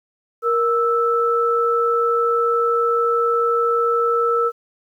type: tone pair together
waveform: sine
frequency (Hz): 468.9 / 1317.5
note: A#4 / E6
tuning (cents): +10 / -1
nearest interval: octave + tritone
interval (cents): 1789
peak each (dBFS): -18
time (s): 0.42-4.52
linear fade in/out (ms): 50
effects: 9-bit